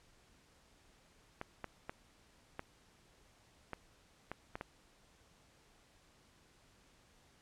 clicks, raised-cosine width 0.5 ms, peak -26 dBFS, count 8, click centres 1.414 / 1.643 / 1.895 / 2.594 / 3.733 / 4.316 / 4.555 / 4.611 s, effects pink hiss -67 dBFS RMS until 7.41 s + low-pass 9000 Hz 12 dB/octave

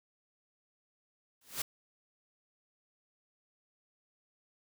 white noise with exponential growth, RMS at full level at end -31 dBFS, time 1.41-1.62 s, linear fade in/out 5 ms, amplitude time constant 44 ms, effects none

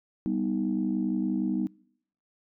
sine chord, G augmented, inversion none, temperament equal with one note detuned, 196 / 246.9 / 313.3 Hz, G3 / B3 / D#4, 0 / 0 / +12 cents, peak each -29 dBFS, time 0.26-1.67 s, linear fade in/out 0 ms, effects noise-tail reverb RT60 0.7 s tail -25 dB re dry + tanh soft clip ceiling -17 dBFS

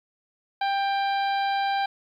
harmonic tone, 791 Hz, G5, 15 cents sharp, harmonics 1 / 2 / 3 / 4 / 5 / 6, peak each -23 / -32 / -37 / -39 / -38 / -44 dBFS, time 0.61-1.86 s, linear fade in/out 5 ms, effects 10-bit

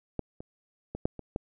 clicks, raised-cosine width 2 ms, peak -17 / -28 / -22 / -12 / -26 / -17 dBFS, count 6, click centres 0.193 / 0.405 / 0.95 / 1.055 / 1.193 / 1.361 s, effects none

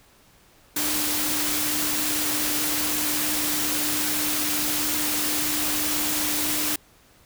sine tone in noise, 300.4 Hz, D4, 39 cents sharp, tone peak -32 dBFS, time 0.76-6.76 s, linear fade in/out 5 ms, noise white, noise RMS -25 dBFS, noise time 0.76-6.76 s, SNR -10 dB, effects pink hiss -56 dBFS RMS until 7.25 s

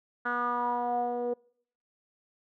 10% pulse tone with low-pass filter sweep, 242.6 Hz, B3, 31 cents flat, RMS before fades -30 dBFS, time 0.25-1.34 s, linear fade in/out 10 ms, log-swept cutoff 1500 to 510 Hz, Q 5.4, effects noise-tail reverb RT60 0.6 s tail -26 dB re dry

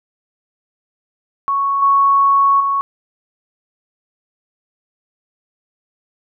sine tone with level steps, 1108.7 Hz, C#6, in tune, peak -14 / -9 / -14 dBFS, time 1.48-2.81 s, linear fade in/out 0 ms, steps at 1.82 / 2.6 s, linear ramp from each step 5 ms, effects none

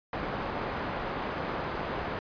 white low-pass noise, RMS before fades -34 dBFS, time 0.13-2.19 s, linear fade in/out 2 ms, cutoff 1100 Hz, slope 12 dB/octave, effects resampled to 11025 Hz

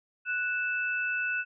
sine tone pair together, 1480 / 2631 Hz, F#6 / E7, 0 / -4 cents, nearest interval minor seventh, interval 996 cents, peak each -29 / -32 dBFS, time 0.25-1.45 s, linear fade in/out 50 ms, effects none

